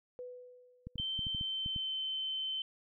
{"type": "tone with exponential decay", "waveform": "sine", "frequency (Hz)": 496.7, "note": "B4", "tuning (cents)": 10, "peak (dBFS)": -40, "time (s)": [0.19, 1.21], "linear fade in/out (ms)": 0, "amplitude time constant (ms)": 220}
{"type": "clicks", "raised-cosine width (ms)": 5, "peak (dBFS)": -30, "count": 9, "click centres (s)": [0.87, 0.957, 0.999, 1.192, 1.268, 1.348, 1.411, 1.661, 1.762]}
{"type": "tone with pitch glide", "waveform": "sine", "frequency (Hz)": [3107, 3077], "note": ["G7", "G7"], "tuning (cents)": [-16, -33], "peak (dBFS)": -34, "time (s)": [0.98, 2.62], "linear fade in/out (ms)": 2, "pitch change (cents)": -17, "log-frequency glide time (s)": [1.29, 1.94]}
{"effects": []}